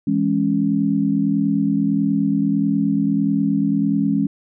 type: chord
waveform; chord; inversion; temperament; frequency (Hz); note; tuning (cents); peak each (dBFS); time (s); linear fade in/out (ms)
sine; C# minor; first; just; 166.31 / 207.9 / 277.2; E3 / G#3 / C#4; +16 / +2 / 0; -23 / -19 / -19; 0.07-4.27; 5
effects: none